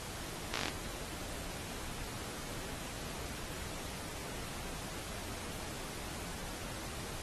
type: slowing click train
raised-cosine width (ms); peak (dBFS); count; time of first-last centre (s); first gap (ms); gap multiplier
0.2; -16; 8; 0.54-0.683; 16; 1.08
effects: pink hiss -44 dBFS RMS until 7.22 s + AAC 32 kbps